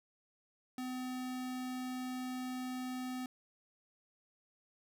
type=tone; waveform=square; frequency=254.2 Hz; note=C4; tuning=50 cents flat; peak=-39 dBFS; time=0.78-3.26 s; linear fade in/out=2 ms; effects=none